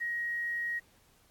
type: tone with quantisation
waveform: sine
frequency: 1889 Hz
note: A#6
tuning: 22 cents sharp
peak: -31 dBFS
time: 0-0.8 s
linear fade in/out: 20 ms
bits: 10
effects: pink hiss -65 dBFS RMS until 1.3 s + AAC 64 kbps